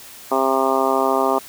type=harmonic tone; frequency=133.5 Hz; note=C3; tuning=35 cents sharp; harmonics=2 / 3 / 4 / 5 / 6 / 7 / 8 / 9; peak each=-25 / -22 / -25 / -22 / -24 / -24 / -25 / -24 dBFS; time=0.31-1.39 s; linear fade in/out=10 ms; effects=white hiss -40 dBFS RMS until 1.48 s

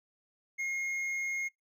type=tone with hard clipping; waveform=triangle; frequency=2146 Hz; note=C7; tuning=43 cents sharp; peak=-33 dBFS; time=0.58-1.49 s; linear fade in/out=20 ms; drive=8 dB; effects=noise-tail reverb RT60 0.2 s tail -26 dB re dry

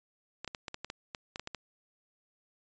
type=clicks; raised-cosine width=0.2 ms; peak=-21 dBFS; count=12; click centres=0.446 / 0.477 / 0.548 / 0.682 / 0.744 / 0.846 / 0.901 / 1.148 / 1.359 / 1.396 / 1.474 / 1.547 s; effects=resampled to 16000 Hz

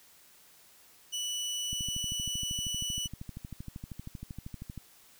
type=tone; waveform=25% pulse; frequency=2960 Hz; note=F#7; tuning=in tune; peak=-29 dBFS; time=1.12-3.08 s; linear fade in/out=20 ms
type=click train; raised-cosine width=5 ms; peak=-28 dBFS; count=40; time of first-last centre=1.73-4.777 s; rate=12.8 Hz
effects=white hiss -59 dBFS RMS until 5.19 s

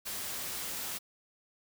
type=noise; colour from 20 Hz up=white; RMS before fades=-38 dBFS; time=0.05-0.99 s; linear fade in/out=20 ms; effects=none

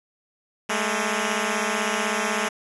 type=beating tone pair; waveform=5% pulse; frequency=206.4 / 222.4 Hz; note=G#3 / A3; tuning=-10 / +19 cents; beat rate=16 Hz; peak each=-14 dBFS; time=0.69-2.49 s; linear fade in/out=10 ms; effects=resampled to 24000 Hz

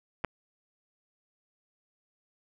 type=clicks; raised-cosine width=0.5 ms; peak=-27 / -13 dBFS; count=2; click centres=0.241 / 0.247 s; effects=none

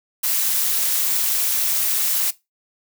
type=noise with amplitude modulation; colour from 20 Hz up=blue; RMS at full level=-17 dBFS; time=0.23-2.31 s; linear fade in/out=10 ms; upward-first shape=sine; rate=226 Hz; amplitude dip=70%; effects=noise-tail reverb RT60 0.2 s tail -18 dB re dry

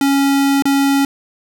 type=tone with dropouts; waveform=square; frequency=277.2 Hz; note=C#4; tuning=in tune; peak=-12 dBFS; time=0.01-1.05 s; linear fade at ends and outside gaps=2 ms; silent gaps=0.623-0.654 s; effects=none

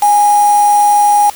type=tone with quantisation; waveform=sine; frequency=826 Hz; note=G#5; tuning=10 cents flat; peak=-6 dBFS; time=0.02-1.3 s; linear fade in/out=5 ms; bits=3; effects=white hiss -33 dBFS RMS until 1.35 s

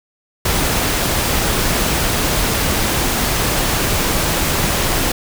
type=noise; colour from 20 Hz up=pink; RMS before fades=-17 dBFS; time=0.45-5.12 s; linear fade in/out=5 ms; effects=none

